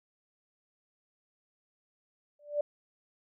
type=tone with exponential growth; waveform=sine; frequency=587.3 Hz; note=D5; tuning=in tune; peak=-23 dBFS; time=2.39-2.61 s; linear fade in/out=5 ms; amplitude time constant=47 ms; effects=none